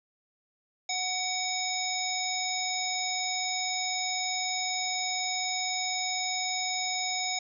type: harmonic tone with a mistuned harmonic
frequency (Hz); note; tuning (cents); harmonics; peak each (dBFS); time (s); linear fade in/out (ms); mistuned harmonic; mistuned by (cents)
752; F#5; +28; 1 / 3 / 5 / 7 / 9; -35 / -35 / -35 / -35 / -35; 0.89-7.39; 5; 1; -29
effects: none